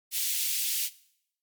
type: high-pass noise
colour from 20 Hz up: white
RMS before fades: -29 dBFS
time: 0.11-0.9 s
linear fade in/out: 50 ms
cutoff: 2500 Hz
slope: 24 dB/octave
effects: noise-tail reverb RT60 0.7 s tail -19 dB re dry + MP3 96 kbps